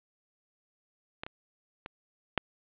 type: clicks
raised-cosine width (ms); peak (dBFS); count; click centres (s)
0.3; -19 / -23 / -23 / -8; 4; 1.235 / 1.265 / 1.861 / 2.377
effects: resampled to 8000 Hz + 7-bit